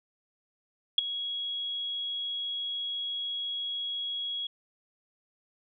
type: tone with ADSR envelope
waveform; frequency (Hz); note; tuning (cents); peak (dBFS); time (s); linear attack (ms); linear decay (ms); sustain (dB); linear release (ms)
sine; 3322; G#7; 0; -15; 0.98-4.47; 4; 11; -16; 5
effects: none